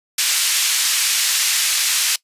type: band-pass noise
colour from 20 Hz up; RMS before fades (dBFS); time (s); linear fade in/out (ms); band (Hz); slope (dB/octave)
white; -18; 0.18-2.16; 5; 2100 to 8400; 12
effects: noise-tail reverb RT60 0.1 s tail -21 dB re dry + resampled to 32000 Hz